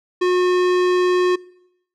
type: tone with low-pass filter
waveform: square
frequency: 361.8 Hz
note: F#4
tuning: 39 cents flat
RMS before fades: -17 dBFS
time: 0.21-1.36 s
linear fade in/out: 10 ms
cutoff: 4300 Hz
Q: 0.57
effects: noise-tail reverb RT60 0.8 s tail -23 dB re dry